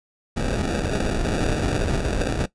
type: noise with sample-and-hold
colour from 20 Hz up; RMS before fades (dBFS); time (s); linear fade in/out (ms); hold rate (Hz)
pink; -23; 0.36-2.46; 10; 1050
effects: noise-tail reverb RT60 0.1 s tail -17 dB re dry + resampled to 22050 Hz